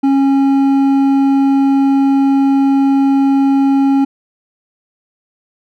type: tone with hard clipping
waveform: triangle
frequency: 273.8 Hz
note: C#4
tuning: 21 cents flat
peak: -10 dBFS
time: 0.03-4.05 s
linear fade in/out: 10 ms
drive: 10 dB
effects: none